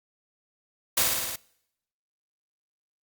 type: noise with echo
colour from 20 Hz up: white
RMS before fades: -22 dBFS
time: 0.97-1.03 s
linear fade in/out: 5 ms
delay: 55 ms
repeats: 6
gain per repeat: -2 dB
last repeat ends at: 1.36 s
effects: noise-tail reverb RT60 0.8 s tail -24 dB re dry + Opus 48 kbps